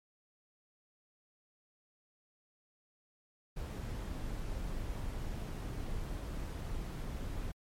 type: noise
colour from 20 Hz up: brown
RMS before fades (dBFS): -39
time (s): 3.56-7.52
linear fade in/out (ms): 10
effects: MP3 64 kbps